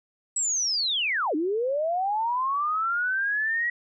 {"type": "linear two-way sweep", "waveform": "sine", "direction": "down then up", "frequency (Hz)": [7902, 290.9, 1929], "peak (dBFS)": -23, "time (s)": [0.36, 3.7], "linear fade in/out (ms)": 5, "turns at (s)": 1.35, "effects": []}